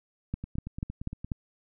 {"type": "two click trains", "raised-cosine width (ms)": 5, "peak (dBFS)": [-18, -24], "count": [5, 8], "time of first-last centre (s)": [[0.34, 1.318], [0.44, 1.246]], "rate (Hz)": [4.09, 8.69], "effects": []}